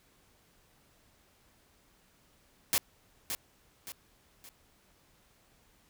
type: noise with echo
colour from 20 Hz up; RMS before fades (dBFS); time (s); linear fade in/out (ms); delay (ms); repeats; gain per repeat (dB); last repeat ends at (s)
white; -27; 2.73-2.78; 0; 570; 3; -8; 4.49
effects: pink hiss -66 dBFS RMS until 5.89 s